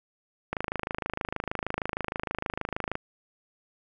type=click train; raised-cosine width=0.5 ms; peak=-14 dBFS; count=65; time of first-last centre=0.53-2.954 s; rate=26.4 Hz; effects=none